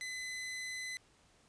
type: tone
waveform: sawtooth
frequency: 2020 Hz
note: B6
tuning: 39 cents sharp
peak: -36 dBFS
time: 0.01-0.97 s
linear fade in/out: 0 ms
effects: pink hiss -67 dBFS RMS until 1.48 s + resampled to 22050 Hz